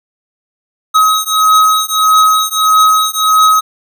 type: beating tone pair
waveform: square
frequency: 1270 / 1271.6 Hz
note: D#6 / D#6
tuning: +35 / +37 cents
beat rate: 1.6 Hz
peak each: -11 dBFS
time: 0.94-3.61 s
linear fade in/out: 20 ms
effects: none